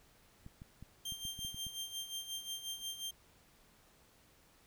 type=clicks; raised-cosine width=5 ms; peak=-37 dBFS; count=9; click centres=0.464 / 0.619 / 0.826 / 1.122 / 1.252 / 1.391 / 1.449 / 1.545 / 1.667 s
type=tone with tremolo; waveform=sawtooth; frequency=3171 Hz; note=G7; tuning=19 cents sharp; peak=-35 dBFS; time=1.05-3.11 s; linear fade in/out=5 ms; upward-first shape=sine; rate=5.6 Hz; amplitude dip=70%
effects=pink hiss -66 dBFS RMS until 4.66 s